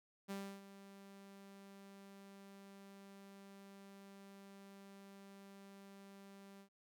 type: tone with ADSR envelope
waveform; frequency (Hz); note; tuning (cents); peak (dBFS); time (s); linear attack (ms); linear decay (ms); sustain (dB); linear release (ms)
sawtooth; 197.1; G3; +10; -38; 0.28-6.69; 27; 300; -14; 90
effects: none